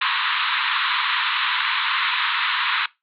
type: band-pass noise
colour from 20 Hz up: pink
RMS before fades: -22 dBFS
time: 0.01-2.86 s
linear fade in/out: 5 ms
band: 940 to 4000 Hz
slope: 96 dB/octave
effects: noise-tail reverb RT60 0.2 s tail -20 dB re dry